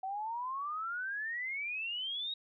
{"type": "exponential sweep", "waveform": "sine", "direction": "up", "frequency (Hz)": [749, 3815], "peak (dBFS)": -35, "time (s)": [0.03, 2.34], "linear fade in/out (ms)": 5, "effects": []}